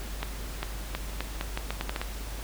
accelerating click train, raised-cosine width 0.3 ms, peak -14 dBFS, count 11, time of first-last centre 0.23-2.015 s, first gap 400 ms, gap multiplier 0.8, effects added 50 Hz sine -35 dBFS peak until 2.43 s + pink hiss -42 dBFS RMS until 2.43 s

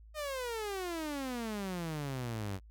sawtooth exponential sweep, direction down, 622.3 to 92.9 Hz, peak -32 dBFS, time 0.14-2.6 s, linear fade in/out 50 ms, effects added 54 Hz sine -52 dBFS peak until 2.7 s

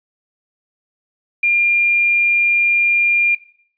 sine tone with quantisation, 2400 Hz, D7, 37 cents sharp, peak -12 dBFS, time 1.43-3.35 s, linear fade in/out 5 ms, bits 7, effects noise-tail reverb RT60 0.6 s tail -17 dB re dry + resampled to 11025 Hz

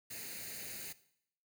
white noise with comb filter, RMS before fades -45 dBFS, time 0.1-0.93 s, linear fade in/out 10 ms, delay 0.45 ms, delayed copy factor +0.7, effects noise-tail reverb RT60 0.7 s tail -17 dB re dry + high-pass 80 Hz 12 dB/octave

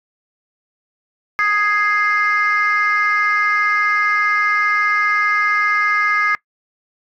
sine chord, Ab major, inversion second, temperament equal, 1244.5 / 1661.2 / 2093 Hz, Eb6 / Ab6 / C7, 0 / 0 / 0 cents, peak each -17 dBFS, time 1.39-6.35 s, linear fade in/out 0 ms, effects noise-tail reverb RT60 0.1 s tail -21 dB re dry + tanh soft clip ceiling -8 dBFS

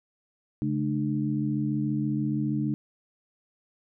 sine tone cluster, 139 / 213.7 / 300.1 Hz, C#3 / G#3 / D4, +5 / +50 / +38 cents, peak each -29 dBFS, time 0.62-2.74 s, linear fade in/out 0 ms, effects none

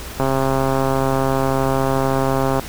click train, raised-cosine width 1 ms, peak -5 dBFS, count 322, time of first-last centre 0.2-2.596 s, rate 134 Hz, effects added 60 Hz sine -35 dBFS peak until 2.68 s + pink hiss -33 dBFS RMS until 2.68 s

